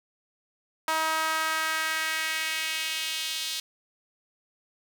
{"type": "tone with high-pass filter sweep", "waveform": "sawtooth", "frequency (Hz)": 317.9, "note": "D#4", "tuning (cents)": 37, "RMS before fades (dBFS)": -29, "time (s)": [0.88, 3.6], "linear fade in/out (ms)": 2, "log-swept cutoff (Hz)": [1000, 3700], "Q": 1.9, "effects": []}